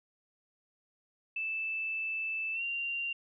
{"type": "tone with pitch glide", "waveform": "sine", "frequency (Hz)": [2637, 2771], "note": ["E7", "F7"], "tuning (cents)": [0, -14], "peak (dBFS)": -32, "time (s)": [1.36, 3.13], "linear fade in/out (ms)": 5, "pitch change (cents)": 86, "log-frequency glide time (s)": [2.53, 2.63], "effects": []}